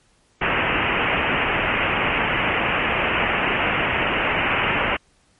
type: low-pass noise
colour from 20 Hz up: white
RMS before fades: -21 dBFS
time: 0.41-4.97 s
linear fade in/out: 10 ms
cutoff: 2900 Hz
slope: 96 dB/octave
effects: pink hiss -60 dBFS RMS until 5.39 s + MP3 48 kbps